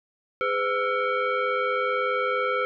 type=tone with frequency modulation; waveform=sine; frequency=411.2 Hz; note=G#4; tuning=17 cents flat; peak=-22 dBFS; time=0.41-2.65 s; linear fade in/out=0 ms; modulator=918 Hz; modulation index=1.8; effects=none